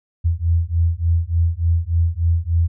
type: beating tone pair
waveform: sine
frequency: 82.41 / 85.81 Hz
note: E2 / F2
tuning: 0 / -30 cents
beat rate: 3.4 Hz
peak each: -18 dBFS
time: 0.24-2.68 s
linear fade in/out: 20 ms
effects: none